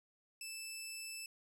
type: tone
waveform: 15% pulse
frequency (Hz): 2637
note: E7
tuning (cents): 0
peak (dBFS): -37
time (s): 0.41-1.26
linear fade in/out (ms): 2
effects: none